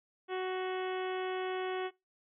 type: harmonic tone with a mistuned harmonic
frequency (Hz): 371.9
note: F#4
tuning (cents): +9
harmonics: 1 / 2 / 3 / 4 / 5 / 6 / 7 / 8 / 9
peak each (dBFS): -34 / -40 / -44 / -46 / -48 / -50 / -51 / -52 / -53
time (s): 0.28-1.91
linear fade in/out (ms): 50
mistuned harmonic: 6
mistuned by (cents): -34
effects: noise-tail reverb RT60 0.2 s tail -21 dB re dry